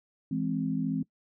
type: chord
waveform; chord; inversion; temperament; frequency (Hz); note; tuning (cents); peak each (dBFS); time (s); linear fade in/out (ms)
sine; E augmented; none; equal; 164.81 / 207.7 / 261.6; E3 / G#3 / B#3; 0 / 0 / 0; -32 / -33 / -30; 0.31-1.03; 5
effects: noise-tail reverb RT60 0.1 s tail -21 dB re dry